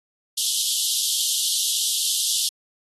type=high-pass noise; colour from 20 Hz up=pink; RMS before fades=-23 dBFS; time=0.37-2.49 s; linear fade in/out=10 ms; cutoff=3000 Hz; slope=96 dB/octave; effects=AAC 32 kbps